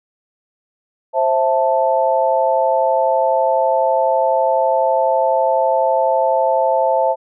sine chord, A minor, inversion first, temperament just, 528 / 660 / 880 Hz, C5 / E5 / A5, +16 / +2 / 0 cents, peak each -17 dBFS, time 1.13-7.16 s, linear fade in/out 50 ms, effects none

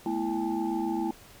sine tone cluster, 215.7 / 242.7 / 330.8 / 801 / 868 Hz, A3 / B3 / E4 / G5 / A5, -34 / -30 / +6 / +37 / -24 cents, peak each -34 / -36 / -29 / -36 / -37 dBFS, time 0.06-1.11 s, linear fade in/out 2 ms, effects pink hiss -52 dBFS RMS until 1.4 s

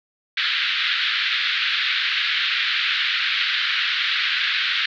white band-pass noise, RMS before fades -22 dBFS, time 0.37-4.86 s, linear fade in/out 5 ms, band 1400 to 4000 Hz, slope 48 dB/octave, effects none

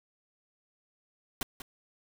pink noise with echo, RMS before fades -32 dBFS, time 1.41-1.43 s, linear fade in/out 2 ms, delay 190 ms, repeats 1, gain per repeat -11 dB, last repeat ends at 1.62 s, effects none

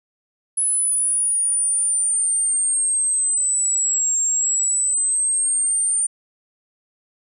sine linear two-way sweep, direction down then up, 10170 to 7459 to 9070 Hz, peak -16 dBFS, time 0.57-6.07 s, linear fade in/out 10 ms, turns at 4.22 s, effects tanh soft clip ceiling -12 dBFS

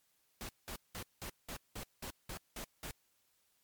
pink noise bursts, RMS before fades -44 dBFS, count 10, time 0.41-2.91 s, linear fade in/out 0 ms, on 79 ms, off 190 ms, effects white hiss -75 dBFS RMS until 3.63 s + MP3 96 kbps

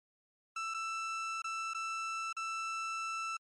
30% pulse tone with dropouts, 1328 Hz, E6, 12 cents sharp, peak -33 dBFS, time 0.56-3.37 s, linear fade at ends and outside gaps 5 ms, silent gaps 0.74-0.744 / 1.42-1.442 / 1.736-1.746 / 2.328-2.366 s, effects low-pass 7000 Hz 12 dB/octave + MP3 48 kbps

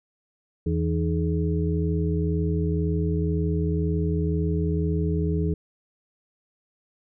sine tone cluster, 81.9 / 163.9 / 308.4 / 422 Hz, E2 / E3 / D#4 / G#4, -11 / -10 / -15 / +28 cents, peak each -25 / -25 / -31 / -30 dBFS, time 0.66-5.54 s, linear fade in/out 5 ms, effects none

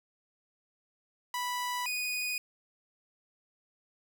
sawtooth tone pair in turn, 986 / 2478 Hz, B5 / D#7, -3 / -8 cents, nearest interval octave + major third, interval 1595 cents, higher second, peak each -28 dBFS, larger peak neither, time 1.34-1.86 / 1.86-2.38 s, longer neither, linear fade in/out 2 ms, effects none

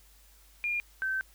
sine tone pair in turn, 2413 / 1545.3 Hz, D7 / G6, +46 / -25 cents, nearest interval minor sixth, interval 771 cents, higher first, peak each -28 dBFS, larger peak neither, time 0.64-0.8 / 1.02-1.21 s, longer second, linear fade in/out 0 ms, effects added 50 Hz sine -58 dBFS peak until 1.34 s + white hiss -61 dBFS RMS until 1.34 s

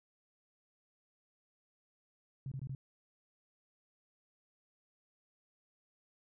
sine tone bursts, 133.9 Hz, C3, 40 cents sharp, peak -38 dBFS, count 4, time 2.46-2.75 s, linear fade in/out 2 ms, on 56 ms, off 22 ms, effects none

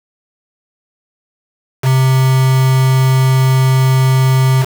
triangle tone with quantisation, 131.2 Hz, C3, 5 cents sharp, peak -6 dBFS, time 1.82-4.66 s, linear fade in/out 50 ms, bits 3, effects none

